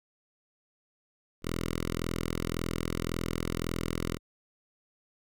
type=tone with notch filter; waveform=5% pulse; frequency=41.84 Hz; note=E1; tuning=27 cents sharp; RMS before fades=-33 dBFS; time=1.42-4.19 s; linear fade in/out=50 ms; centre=730 Hz; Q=1.2; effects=none